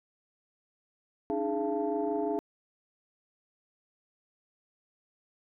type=tone cluster; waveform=sine; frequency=285.7 / 311.4 / 417.4 / 683 / 881 Hz; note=D4 / D#4 / G#4 / F5 / A5; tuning=-48 / +2 / +9 / -39 / +2 cents; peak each=-35 / -34 / -31 / -34 / -39 dBFS; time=1.3-2.39 s; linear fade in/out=0 ms; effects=tanh soft clip ceiling -18 dBFS